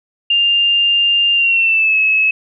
sine tone with pitch glide, 2800 to 2582 Hz, F7 to E7, +4 to -37 cents, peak -10 dBFS, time 0.3-2.31 s, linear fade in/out 5 ms, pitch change -141 cents, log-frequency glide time 1.34-1.97 s, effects none

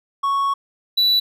triangle tone pair in turn, 1108.7 / 3951 Hz, C#6 / B7, 0 / 0 cents, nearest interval octave + minor seventh, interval 2200 cents, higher second, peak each -15 / -12 dBFS, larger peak second, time 0.23-0.54 / 0.97-1.2 s, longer first, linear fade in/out 10 ms, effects none

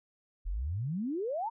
sine exponential sweep, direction up, 38.32 to 961 Hz, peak -31 dBFS, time 0.45-1.5 s, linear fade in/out 20 ms, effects none

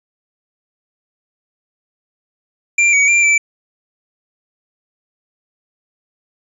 square tone with pitch steps, 2370 / 2259 / 2371 / 2327 Hz, D7 / C#7 / D7 / D7, +15 / +32 / +16 / -17 cents, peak -10 dBFS, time 2.78-3.38 s, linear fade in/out 5 ms, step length 150 ms, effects resampled to 22050 Hz

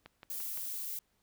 click train, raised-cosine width 0.3 ms, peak -32 dBFS, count 4, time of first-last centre 0.06-0.575 s, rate 5.83 Hz
violet noise, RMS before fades -39 dBFS, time 0.3-0.99 s, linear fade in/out 2 ms
effects pink hiss -75 dBFS RMS until 1.22 s

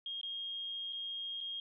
sine tone with dropouts, 3243 Hz, G#7, 42 cents flat, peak -38 dBFS, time 0.06-1.6 s, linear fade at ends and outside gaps 2 ms, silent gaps 0.213-0.231 / 0.926-0.93 / 1.406-1.41 s, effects none

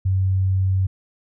sine tone, 94.8 Hz, F#2, 43 cents sharp, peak -16 dBFS, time 0.05-0.87 s, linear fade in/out 10 ms, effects none

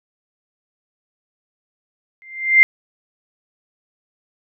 sine tone with exponential growth, 2093 Hz, C7, in tune, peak -3 dBFS, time 2.22-2.63 s, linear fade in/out 0 ms, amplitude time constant 89 ms, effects none

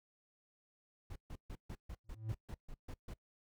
brown noise bursts, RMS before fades -46 dBFS, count 11, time 1.1-3.138 s, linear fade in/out 5 ms, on 58 ms, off 140 ms
triangle tone with exponential growth, 110 Hz, A2, in tune, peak -32 dBFS, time 2.04-2.32 s, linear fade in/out 5 ms, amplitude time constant 60 ms
effects noise-tail reverb RT60 0.1 s tail -22 dB re dry

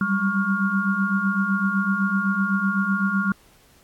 sine tone cluster, 190.9 / 198.8 / 1112 / 1411 Hz, G3 / G3 / C#6 / F6, -46 / +25 / +5 / +17 cents, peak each -25 / -23 / -30 / -24 dBFS, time 0.01-3.32 s, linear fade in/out 2 ms, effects pink hiss -56 dBFS RMS until 3.83 s + AAC 64 kbps

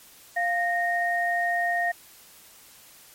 sine tone pair together, 698.5 / 1853 Hz, F5 / A#6, 0 / -11 cents, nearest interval octave + perfect fourth, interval 1689 cents, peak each -25 dBFS, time 0.36-1.92 s, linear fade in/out 10 ms, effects white hiss -51 dBFS RMS until 3.14 s + MP3 64 kbps

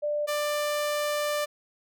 sine / sawtooth tone pair in turn, 592 / 592 Hz, D5 / D5, +14 / +14 cents, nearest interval unison, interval 0 cents, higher neither, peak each -25 / -22 dBFS, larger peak second, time 0.02-0.27 / 0.27-1.46 s, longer second, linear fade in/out 20 ms, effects none

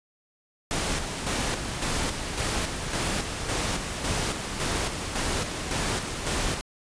pink noise with tremolo, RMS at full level -27 dBFS, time 0.71-6.61 s, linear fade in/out 0 ms, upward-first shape square, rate 1.8 Hz, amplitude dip 45%, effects resampled to 22050 Hz

